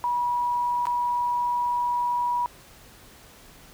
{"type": "tone with dropouts", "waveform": "sine", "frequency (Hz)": 969, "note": "B5", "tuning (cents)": -33, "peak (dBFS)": -22, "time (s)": [0.04, 2.46], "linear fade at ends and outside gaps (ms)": 0, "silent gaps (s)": [0.855, 0.869], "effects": ["pink hiss -50 dBFS RMS until 3.73 s"]}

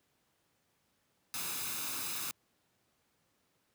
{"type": "noise with comb filter", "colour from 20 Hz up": "white", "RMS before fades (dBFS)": -38, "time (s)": [1.34, 2.31], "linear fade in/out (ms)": 0, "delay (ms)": 0.79, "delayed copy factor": 0.5, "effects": ["pink hiss -75 dBFS RMS until 3.74 s", "high-pass 100 Hz 12 dB/octave"]}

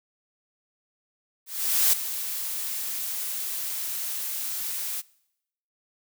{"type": "noise with ADSR envelope", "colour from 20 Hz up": "blue", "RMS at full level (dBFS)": -19, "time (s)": [1.46, 5.02], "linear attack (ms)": 470, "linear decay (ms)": 5, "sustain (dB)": -12, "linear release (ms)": 24, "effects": ["noise-tail reverb RT60 0.8 s tail -23 dB re dry"]}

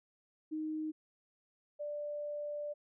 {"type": "tone pair in turn", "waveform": "sine", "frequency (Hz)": [311.1, 589], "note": ["D#4", "D5"], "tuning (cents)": [0, 5], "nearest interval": "major seventh", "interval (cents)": 1105, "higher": "second", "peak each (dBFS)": [-35, -37], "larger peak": "first", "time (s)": [[0.51, 0.92], [1.79, 2.74]], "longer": "second", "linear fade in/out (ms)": 20, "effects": []}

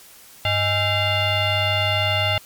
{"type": "tone with frequency modulation", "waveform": "sine", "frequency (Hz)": 1349, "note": "E6", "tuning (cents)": 40, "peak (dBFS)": -17, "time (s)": [0.45, 2.38], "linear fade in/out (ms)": 2, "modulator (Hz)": 725, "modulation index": 2.9, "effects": ["white hiss -46 dBFS RMS until 2.45 s", "MP3 96 kbps"]}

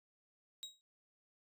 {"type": "tone with exponential decay", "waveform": "35% pulse", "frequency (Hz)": 3810, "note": "A#7", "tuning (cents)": 37, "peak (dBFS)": -38, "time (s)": [0.63, 0.81], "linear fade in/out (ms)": 0, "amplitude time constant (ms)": 39, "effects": ["resampled to 32000 Hz"]}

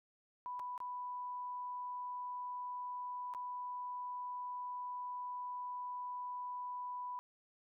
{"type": "tone with dropouts", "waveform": "sine", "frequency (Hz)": 990, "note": "B5", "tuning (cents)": 4, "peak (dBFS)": -40, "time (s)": [0.46, 7.19], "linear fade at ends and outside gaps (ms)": 0, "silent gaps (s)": [[0.594, 0.598], [0.778, 0.803], [3.338, 3.348]], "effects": []}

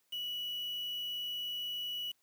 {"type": "tone with quantisation", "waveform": "sine", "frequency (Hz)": 2937, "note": "F#7", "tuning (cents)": -13, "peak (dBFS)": -36, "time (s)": [0.12, 2.12], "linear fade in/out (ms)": 10, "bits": 8, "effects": ["white hiss -75 dBFS RMS until 2.22 s", "high-pass 100 Hz 12 dB/octave"]}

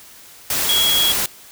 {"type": "tone in noise", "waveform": "sine", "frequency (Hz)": 3322, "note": "G#7", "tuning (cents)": 0, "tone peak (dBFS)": -15, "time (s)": [0.69, 1.12], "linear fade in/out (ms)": 2, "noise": "white", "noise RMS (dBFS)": -20, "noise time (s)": [0.5, 1.26], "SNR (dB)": 2, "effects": ["white hiss -43 dBFS RMS until 1.51 s"]}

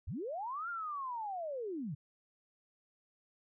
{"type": "linear two-way sweep", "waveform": "sine", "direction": "up then down", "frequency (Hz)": [50.8, 1423, 124], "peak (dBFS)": -37, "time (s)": [0.07, 1.95], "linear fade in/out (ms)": 10, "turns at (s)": 0.69, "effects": []}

